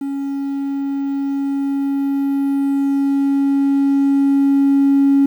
triangle tone with level ramp, 277.2 Hz, C#4, in tune, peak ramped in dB -18 to -6 dBFS, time 0.01-5.26 s, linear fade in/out 5 ms, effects tanh soft clip ceiling -6 dBFS + 8-bit

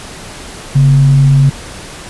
sine tone with frequency modulation, 138.59 Hz, C#3, in tune, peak -4 dBFS, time 0.75-1.5 s, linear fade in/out 10 ms, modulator 99.9 Hz, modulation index 0.24, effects pink hiss -29 dBFS RMS until 2.09 s + resampled to 24000 Hz

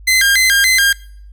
sawtooth tone with vibrato, 1817 Hz, A#6, 45 cents flat, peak -6 dBFS, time 0.07-0.93 s, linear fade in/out 10 ms, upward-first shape square, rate 3.5 Hz, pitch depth 210 cents each way, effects noise-tail reverb RT60 0.6 s tail -22 dB re dry + added 50 Hz sine -34 dBFS peak until 1.32 s

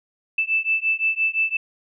sine beating tone pair, 2637 / 2642.8 Hz, E7 / E7, 0 / +4 cents, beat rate 5.8 Hz, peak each -22 dBFS, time 0.38-1.57 s, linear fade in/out 5 ms, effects none

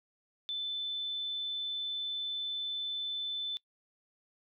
sine tone, 3520 Hz, A7, in tune, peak -33 dBFS, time 0.49-3.57 s, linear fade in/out 0 ms, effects noise-tail reverb RT60 0.1 s tail -23 dB re dry

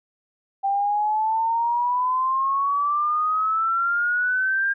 sine exponential sweep, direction up, 784 to 1611 Hz, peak -19 dBFS, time 0.63-4.74 s, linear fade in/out 20 ms, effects none

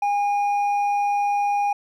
sine tone with hard clipping, 815 Hz, G#5, 33 cents flat, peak -20 dBFS, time 0.02-1.73 s, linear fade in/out 5 ms, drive 4 dB, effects none

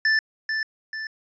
square tone with echo, 1760 Hz, A6, in tune, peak -18 dBFS, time 0.05-0.19 s, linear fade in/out 2 ms, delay 440 ms, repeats 2, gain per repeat -6 dB, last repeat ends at 1.07 s, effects resampled to 16000 Hz

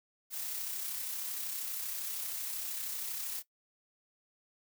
blue noise with amplitude modulation, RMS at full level -37 dBFS, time 0.3-3.43 s, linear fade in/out 50 ms, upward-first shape sine, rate 32.8 Hz, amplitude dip 30%, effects noise-tail reverb RT60 0.1 s tail -17 dB re dry

